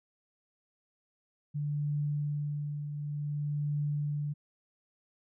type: tone with tremolo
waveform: sine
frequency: 146.83 Hz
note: D3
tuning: in tune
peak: -28 dBFS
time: 1.54-4.34 s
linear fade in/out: 20 ms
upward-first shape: triangle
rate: 0.55 Hz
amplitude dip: 55%
effects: none